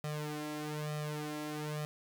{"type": "tone with flanger", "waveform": "sawtooth", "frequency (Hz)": 150.8, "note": "D3", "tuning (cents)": 46, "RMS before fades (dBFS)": -39, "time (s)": [0.04, 1.85], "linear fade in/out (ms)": 0, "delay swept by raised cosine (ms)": [1.6, 3], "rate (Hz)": 1.1, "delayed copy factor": 0.9, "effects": []}